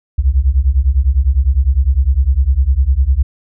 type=beating tone pair; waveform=sine; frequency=61.74 / 71.64 Hz; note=B1 / D2; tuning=0 / -42 cents; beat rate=9.9 Hz; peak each=-12 dBFS; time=0.18-3.23 s; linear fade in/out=10 ms; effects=none